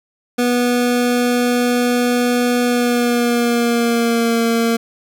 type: tone with pitch glide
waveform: 25% pulse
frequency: 244.2 to 230.5 Hz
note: B3 to A#3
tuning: -19 to -19 cents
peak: -10 dBFS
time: 0.38-4.77 s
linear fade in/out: 10 ms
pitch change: -100 cents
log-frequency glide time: 2.62-4.42 s
effects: none